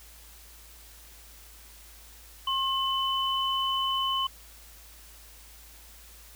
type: tone pair together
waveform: sine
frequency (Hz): 1072 / 3014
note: C6 / F#7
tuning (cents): +42 / +31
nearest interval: octave + tritone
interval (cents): 1789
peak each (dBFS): -28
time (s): 2.47-4.27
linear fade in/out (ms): 5
effects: added 55 Hz sine -52 dBFS peak until 6.35 s + white hiss -52 dBFS RMS until 6.35 s